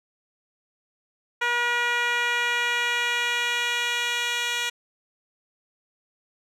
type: tone with band-pass filter sweep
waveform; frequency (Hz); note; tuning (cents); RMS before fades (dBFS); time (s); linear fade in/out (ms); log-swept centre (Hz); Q
10% pulse; 480; B4; -49; -25; 1.41-4.7; 10; 1600 to 3900; 0.96
effects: none